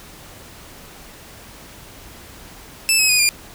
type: tone with pitch steps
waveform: 15% pulse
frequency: 2637 / 2557 / 2480 / 2406 Hz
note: E7 / D#7 / D#7 / D7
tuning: 0 / +47 / -6 / +41 cents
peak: -6 dBFS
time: 2.89-3.29 s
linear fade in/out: 0 ms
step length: 100 ms
effects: pink hiss -41 dBFS RMS until 3.54 s